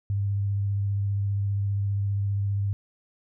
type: tone with vibrato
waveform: sine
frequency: 100 Hz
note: G2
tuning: 35 cents sharp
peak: -23 dBFS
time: 0.1-2.73 s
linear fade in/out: 0 ms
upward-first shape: sine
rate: 15 Hz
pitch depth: 15 cents each way
effects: none